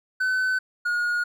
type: tone pair in turn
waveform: triangle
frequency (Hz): 1515 / 1438.7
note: F#6 / F#6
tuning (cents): +40 / -49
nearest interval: minor second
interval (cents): 89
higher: first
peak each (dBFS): -19 / -20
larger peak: first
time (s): 0.2-0.59 / 0.85-1.24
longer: neither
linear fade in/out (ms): 10
effects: none